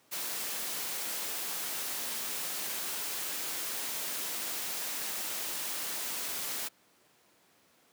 white noise, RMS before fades -36 dBFS, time 0.11-6.69 s, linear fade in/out 20 ms, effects pink hiss -65 dBFS RMS until 7.92 s + high-pass 200 Hz 12 dB/octave

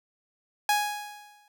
sawtooth tone with exponential decay, 830.6 Hz, G#5, in tune, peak -16 dBFS, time 0.69-1.48 s, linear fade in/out 2 ms, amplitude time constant 170 ms, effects none

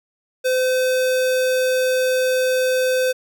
square tone, 512 Hz, C5, 38 cents flat, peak -17 dBFS, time 0.44-3.13 s, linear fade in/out 20 ms, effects none

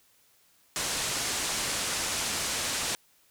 white low-pass noise, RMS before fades -31 dBFS, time 0.76-2.95 s, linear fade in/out 0 ms, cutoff 9100 Hz, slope 24 dB/octave, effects white hiss -64 dBFS RMS until 3.3 s

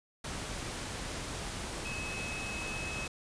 sine tone in noise, 2571 Hz, E7, 44 cents flat, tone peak -39 dBFS, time 1.85-3.07 s, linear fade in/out 5 ms, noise pink, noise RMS -39 dBFS, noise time 0.24-3.08 s, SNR -3 dB, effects resampled to 22050 Hz

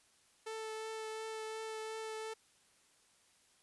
sawtooth tone with vibrato, 440 Hz, A4, in tune, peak -37 dBFS, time 0.46-2.34 s, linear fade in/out 10 ms, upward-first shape triangle, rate 2.8 Hz, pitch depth 13 cents each way, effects white hiss -69 dBFS RMS until 3.62 s + resampled to 24000 Hz

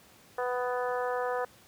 harmonic tone, 248.4 Hz, B3, 10 cents sharp, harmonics 2 / 3 / 4 / 5 / 6 / 7, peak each -31 / -35 / -37 / -39 / -41 / -42 dBFS, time 0.38-1.45 s, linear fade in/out 5 ms, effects pink hiss -57 dBFS RMS until 1.67 s + high-pass 100 Hz 12 dB/octave

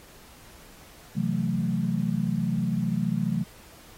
sine chord, F# half-diminished seventh, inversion second, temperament equal, 130.81 / 164.81 / 185 / 220 Hz, C3 / E3 / F#3 / A3, 0 / 0 / 0 / 0 cents, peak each -31 / -29 / -28 / -29 dBFS, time 1.15-3.44 s, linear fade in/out 20 ms, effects pink hiss -51 dBFS RMS until 3.97 s + AAC 48 kbps

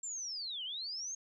sine linear two-way sweep, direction down then up, 7459 to 2860 to 6570 Hz, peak -38 dBFS, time 0.03-1.15 s, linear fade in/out 5 ms, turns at 0.64 s, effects none

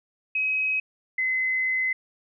sine tone pair in turn, 2541 / 2042 Hz, D#7 / C7, +36 / -43 cents, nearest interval major third, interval 379 cents, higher first, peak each -22 dBFS, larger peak neither, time 0.35-0.8 / 1.18-1.93 s, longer second, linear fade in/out 5 ms, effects none

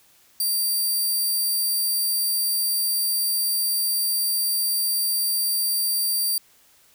5% pulse tone, 4704 Hz, D8, 2 cents sharp, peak -14 dBFS, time 0.4-6.38 s, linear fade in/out 2 ms, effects white hiss -57 dBFS RMS until 6.94 s

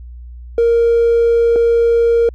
triangle tone pair in turn, 466.2 / 466.2 Hz, A#4 / A#4, 0 / 0 cents, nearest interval unison, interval 0 cents, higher neither, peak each -6 dBFS, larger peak neither, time 0.58-1.56 / 1.56-2.29 s, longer first, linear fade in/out 2 ms, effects tanh soft clip ceiling -5 dBFS + added 60 Hz sine -30 dBFS peak until 2.34 s

